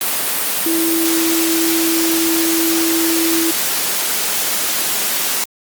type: tone in noise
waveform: sine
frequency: 329.6 Hz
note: E4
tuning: in tune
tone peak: -15 dBFS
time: 0.66-3.51 s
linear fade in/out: 2 ms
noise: white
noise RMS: -18 dBFS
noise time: 0.01-5.44 s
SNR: 0 dB
effects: high-pass 200 Hz 12 dB/octave + Opus 32 kbps